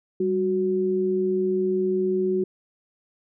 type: tone pair together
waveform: sine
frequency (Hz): 195.21 / 370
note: G3 / F#4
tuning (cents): -7 / 0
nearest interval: major seventh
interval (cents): 1107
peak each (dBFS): -27 / -21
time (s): 0.2-2.44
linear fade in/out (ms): 5
effects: none